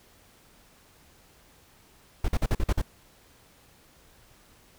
brown noise bursts, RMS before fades -23 dBFS, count 7, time 2.24-2.817 s, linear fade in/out 5 ms, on 43 ms, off 46 ms, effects pink hiss -58 dBFS RMS until 4.78 s

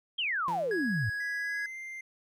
sine exponential sweep, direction down, 3300 to 98 Hz, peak -28 dBFS, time 0.18-1.1 s, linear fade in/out 10 ms
sawtooth tone with exponential decay, 170 Hz, F3, 46 cents flat, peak -33 dBFS, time 0.48-1.22 s, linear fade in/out 0 ms, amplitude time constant 160 ms
triangle tone, 1663 Hz, G#6, 2 cents sharp, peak -30 dBFS, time 0.71-1.66 s, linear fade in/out 2 ms
triangle tone with pitch glide, 1975.5 to 2093 Hz, B6 to C7, 0 to 0 cents, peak -37 dBFS, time 1.2-2.01 s, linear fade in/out 5 ms, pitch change +100 cents, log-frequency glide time 1.38-1.77 s
effects none

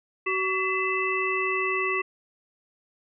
harmonic tone with a mistuned harmonic, 377.7 Hz, F#4, 36 cents sharp, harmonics 1 / 3 / 5 / 7, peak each -29 / -29 / -29 / -29 dBFS, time 0.26-2.02 s, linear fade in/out 10 ms, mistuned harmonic 5, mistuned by +110 cents, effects none

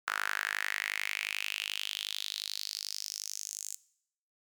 sawtooth tone with high-pass filter sweep, 51.3 Hz, G#1, 21 cents flat, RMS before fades -37 dBFS, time 0.07-3.76 s, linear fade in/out 10 ms, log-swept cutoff 1400 to 7200 Hz, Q 4.5, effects noise-tail reverb RT60 0.7 s tail -20 dB re dry

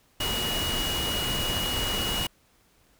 sine tone in noise, 2900 Hz, F#7, 35 cents flat, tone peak -29 dBFS, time 0.2-2.27 s, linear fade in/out 5 ms, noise pink, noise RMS -30 dBFS, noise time 0.2-2.27 s, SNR -2 dB, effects pink hiss -63 dBFS RMS until 2.99 s

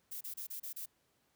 violet noise bursts, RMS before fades -43 dBFS, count 6, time 0.11-0.86 s, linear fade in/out 10 ms, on 100 ms, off 30 ms, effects pink hiss -75 dBFS RMS until 1.35 s + high-pass 80 Hz 12 dB/octave

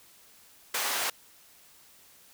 pink high-pass noise, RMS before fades -30 dBFS, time 0.74-1.1 s, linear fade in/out 5 ms, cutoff 790 Hz, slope 12 dB/octave, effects white hiss -57 dBFS RMS until 2.33 s

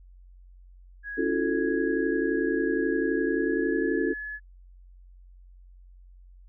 sine tone with pitch glide, 1661 to 1706.7 Hz, G#6 to G#6, 0 to +47 cents, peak -33 dBFS, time 1.03-4.4 s, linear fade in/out 50 ms, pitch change +47 cents, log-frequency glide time 3.27-3.91 s
sine chord, F# minor seventh, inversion second, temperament equal with one note detuned, 277.2 / 329.6 / 360.9 / 440 Hz, C#4 / E4 / F#4 / A4, 0 / 0 / -43 / 0 cents, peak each -29 dBFS, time 1.17-4.14 s, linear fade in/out 20 ms
effects added 45 Hz sine -48 dBFS peak until 6.48 s

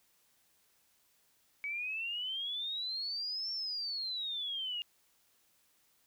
sine exponential two-way sweep, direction up then down, 2256 to 5470 to 2818 Hz, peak -35 dBFS, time 1.64-4.82 s, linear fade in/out 0 ms, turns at 3.52 s, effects white hiss -71 dBFS RMS until 6.06 s

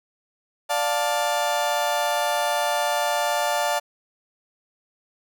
35% pulse chord, D minor, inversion none, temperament just, 587.3 / 704.8 / 881 Hz, D5 / F5 / A5, 0 / +16 / +2 cents, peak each -24 dBFS, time 0.69-3.8 s, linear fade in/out 20 ms, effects none

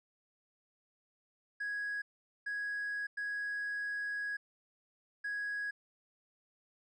triangle tone bursts at uneven times, 1661.2 Hz, G#6, in tune, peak -32 dBFS, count 4, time 1.6-2.02 / 2.46-3.07 / 3.17-4.37 / 5.24-5.71 s, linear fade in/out 10 ms, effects tanh soft clip ceiling -31 dBFS + resampled to 24000 Hz

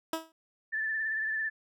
15% pulse tone with exponential decay, 323.3 Hz, E4, 34 cents flat, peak -21 dBFS, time 0.13-0.32 s, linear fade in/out 2 ms, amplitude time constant 40 ms
sine tone with vibrato, 1760 Hz, A6, in tune, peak -29 dBFS, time 0.72-1.5 s, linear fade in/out 20 ms, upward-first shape triangle, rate 18 Hz, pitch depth 42 cents each way
effects none

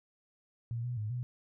sine tone with pitch steps, 117 / 122.7 / 106.5 / 123.3 Hz, A#2 / B2 / G#2 / B2, +7 / -11 / +44 / -2 cents, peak -33 dBFS, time 0.71-1.23 s, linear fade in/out 0 ms, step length 130 ms, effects none

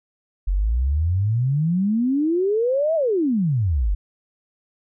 sine exponential two-way sweep, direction up then down, 43.65 to 668 to 43.65 Hz, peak -17 dBFS, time 0.47-3.95 s, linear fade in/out 10 ms, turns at 2.95 s, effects none

